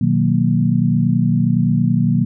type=chord; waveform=sine; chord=B major seventh; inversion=none; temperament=equal; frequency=123.47 / 155.56 / 185 / 233.1 Hz; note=B2 / D#3 / F#3 / A#3; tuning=0 / 0 / 0 / 0 cents; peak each=-18 dBFS; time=0.01-2.25 s; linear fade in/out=5 ms; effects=none